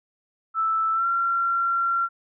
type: tone with pitch glide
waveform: sine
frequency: 1319 to 1369.5 Hz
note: E6 to F6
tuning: +1 to -34 cents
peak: -20 dBFS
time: 0.54-2.09 s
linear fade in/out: 50 ms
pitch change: +65 cents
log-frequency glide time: 0.93-1.06 s
effects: none